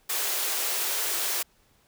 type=high-pass noise; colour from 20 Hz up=white; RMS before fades=-28 dBFS; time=0.09-1.43 s; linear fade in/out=10 ms; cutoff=320 Hz; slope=96 dB/octave; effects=pink hiss -64 dBFS RMS until 1.87 s